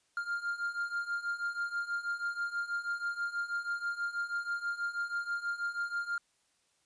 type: beating tone pair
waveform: triangle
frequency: 1396.9 / 1403.1 Hz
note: F6 / F6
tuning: 0 / +8 cents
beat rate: 6.2 Hz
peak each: -36 / -33 dBFS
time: 0.17-6.18 s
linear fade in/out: 2 ms
effects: white hiss -73 dBFS RMS until 6.85 s + resampled to 22050 Hz